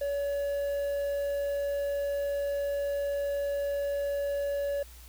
triangle tone with quantisation, 567 Hz, C#5, 39 cents sharp, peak -26 dBFS, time 0.01-4.83 s, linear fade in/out 5 ms, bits 9, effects added 60 Hz sine -48 dBFS peak until 5.08 s + white hiss -54 dBFS RMS until 5.08 s

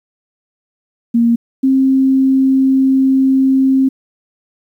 sine tone pair in turn, 233.8 / 265.9 Hz, A#3 / C4, +5 / +28 cents, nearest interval major second, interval 223 cents, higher second, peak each -8 / -8 dBFS, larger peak neither, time 1.14-1.36 / 1.63-3.89 s, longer second, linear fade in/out 10 ms, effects 8-bit

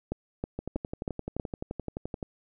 two click trains, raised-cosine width 2 ms, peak -17 / -20 dBFS, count 5 / 20, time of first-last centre 0.12-1.398 / 0.59-2.228 s, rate 3.13 / 11.6 Hz, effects none

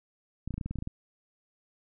clicks, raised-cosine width 5 ms, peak -22 dBFS, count 11, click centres 0.476 / 0.507 / 0.541 / 0.58 / 0.612 / 0.66 / 0.71 / 0.757 / 0.787 / 0.824 / 0.874 s, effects none

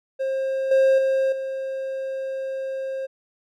triangle tone with level steps, 533 Hz, C5, 32 cents sharp, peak -20 / -12 / -16 / -24 dBFS, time 0.19-3.07 s, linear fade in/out 20 ms, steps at 0.71 / 0.98 / 1.32 s, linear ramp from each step 5 ms, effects none

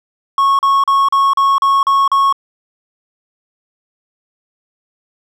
triangle tone bursts, 1100 Hz, C#6, 14 cents flat, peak -7 dBFS, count 8, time 0.38-2.326 s, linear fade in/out 2 ms, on 210 ms, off 38 ms, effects none

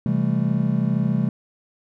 triangle chord, A minor seventh, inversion first, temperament just, 132 / 165 / 198 / 220 Hz, C3 / E3 / G3 / A3, +16 / +2 / +18 / 0 cents, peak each -22 dBFS, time 0.06-1.29 s, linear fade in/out 2 ms, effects none

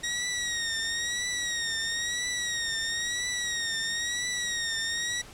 15% pulse tone with vibrato, 1887 Hz, A#6, 21 cents sharp, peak -22 dBFS, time 0.03-5.22 s, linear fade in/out 10 ms, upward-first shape triangle, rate 1 Hz, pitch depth 81 cents each way, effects pink hiss -48 dBFS RMS until 5.33 s + low-pass 10000 Hz 12 dB/octave

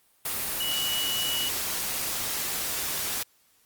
sine tone in noise, 2933 Hz, F#7, 16 cents flat, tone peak -28 dBFS, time 0.6-1.49 s, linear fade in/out 5 ms, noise white, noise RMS -30 dBFS, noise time 0.25-3.23 s, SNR -1 dB, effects white hiss -64 dBFS RMS until 3.65 s + Opus 32 kbps

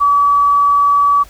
sine tone, 1144 Hz, D6, 46 cents flat, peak -8 dBFS, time 0-1.24 s, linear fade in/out 20 ms, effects added 50 Hz sine -42 dBFS peak until 1.29 s + pink hiss -43 dBFS RMS until 1.29 s

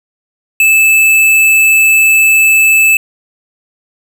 sine tone with tanh clipping, 2623 Hz, E7, 9 cents flat, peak -6 dBFS, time 0.6-2.97 s, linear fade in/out 2 ms, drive 17 dB, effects none

